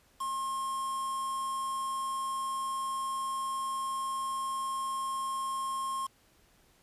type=tone with quantisation; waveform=triangle; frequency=1070 Hz; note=C6; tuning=38 cents sharp; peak=-30 dBFS; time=0.2-6.07 s; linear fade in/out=10 ms; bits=7; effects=pink hiss -65 dBFS RMS until 6.82 s + resampled to 32000 Hz